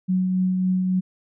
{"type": "tone with tremolo", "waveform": "sine", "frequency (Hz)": 185, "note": "F#3", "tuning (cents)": 0, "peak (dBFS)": -17, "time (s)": [0.08, 1.01], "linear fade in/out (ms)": 20, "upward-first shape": "triangle", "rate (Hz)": 3.6, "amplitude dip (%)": 30, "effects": []}